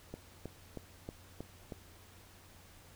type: click train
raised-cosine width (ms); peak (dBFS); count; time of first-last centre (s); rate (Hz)
2; -28; 6; 0.14-1.722; 3.16
effects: added 90 Hz sine -60 dBFS peak until 2.95 s + pink hiss -59 dBFS RMS until 2.95 s